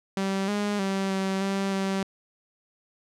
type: tone with pitch steps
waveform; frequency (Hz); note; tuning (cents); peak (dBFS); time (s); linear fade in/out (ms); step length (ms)
sawtooth; 193.9 / 205.9 / 193.9 / 192.1 / 195.5 / 193.5; G3 / G#3 / G3 / G3 / G3 / G3; -19 / -15 / -19 / -35 / -4 / -22; -21; 0.17-2.03; 2; 310
effects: low-pass 8000 Hz 12 dB/octave